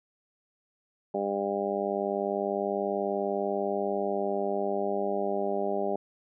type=harmonic tone; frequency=100.1 Hz; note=G2; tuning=37 cents sharp; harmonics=2 / 3 / 4 / 5 / 6 / 7 / 8; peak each=-36 / -39 / -31 / -39 / -32 / -36 / -36 dBFS; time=1.14-5.96 s; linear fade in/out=5 ms; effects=none